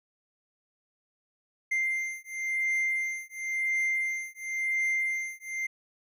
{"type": "beating tone pair", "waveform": "triangle", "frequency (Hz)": [2093, 2093.95], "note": ["C7", "C7"], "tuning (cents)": [0, 1], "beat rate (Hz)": 0.95, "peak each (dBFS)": -29, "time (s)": [1.71, 5.67], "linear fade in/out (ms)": 10, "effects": []}